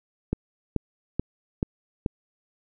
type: click train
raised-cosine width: 3 ms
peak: -11 dBFS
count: 5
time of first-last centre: 0.33-2.062 s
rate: 2.31 Hz
effects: none